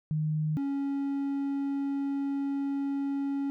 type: tone pair in turn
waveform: sine / triangle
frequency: 154.2 / 278.2 Hz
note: D#3 / C#4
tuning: -15 / +6 cents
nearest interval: minor seventh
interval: 1021 cents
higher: second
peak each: -26 dBFS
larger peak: neither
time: 0.11-0.57 / 0.57-3.5 s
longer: second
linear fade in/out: 0 ms
effects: none